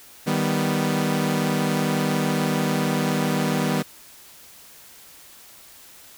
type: chord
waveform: sawtooth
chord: Eb augmented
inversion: none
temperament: equal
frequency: 155.56 / 196 / 246.9 Hz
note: Eb3 / G3 / B3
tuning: 0 / 0 / 0 cents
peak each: -21 dBFS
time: 0.26-3.83 s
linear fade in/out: 20 ms
effects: white hiss -47 dBFS RMS until 6.17 s